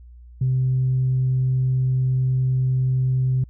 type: tone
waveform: sine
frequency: 129.3 Hz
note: C3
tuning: 20 cents flat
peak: -16 dBFS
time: 0.41-3.44 s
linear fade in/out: 5 ms
effects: tanh soft clip ceiling -13 dBFS + added 60 Hz sine -41 dBFS peak until 3.49 s